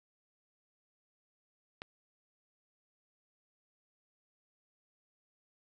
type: click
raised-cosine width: 0.3 ms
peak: -25 dBFS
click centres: 1.819 s
effects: none